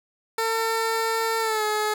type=tone with pitch glide; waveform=15% pulse; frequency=450.8 to 425.5 Hz; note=A4 to G#4; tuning=+42 to +42 cents; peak=-16 dBFS; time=0.38-1.94 s; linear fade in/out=5 ms; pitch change=-100 cents; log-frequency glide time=1.4-1.64 s; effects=none